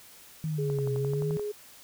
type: linear two-way sweep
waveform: sine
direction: down then up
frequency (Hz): 160 to 127.9 to 160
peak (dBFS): -28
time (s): 0.44-1.37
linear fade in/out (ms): 0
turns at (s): 0.94
type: tone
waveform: sine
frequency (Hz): 417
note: G#4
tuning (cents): +7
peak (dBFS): -30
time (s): 0.58-1.52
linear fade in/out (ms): 10
type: click train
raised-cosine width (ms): 1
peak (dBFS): -27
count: 9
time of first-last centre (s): 0.7-1.396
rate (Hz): 11.5
effects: white hiss -52 dBFS RMS until 1.83 s